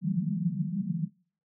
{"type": "band-pass noise", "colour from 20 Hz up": "white", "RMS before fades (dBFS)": -30, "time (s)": [0.01, 1.1], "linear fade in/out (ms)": 50, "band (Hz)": [150, 210], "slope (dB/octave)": 96, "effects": ["noise-tail reverb RT60 0.5 s tail -25 dB re dry"]}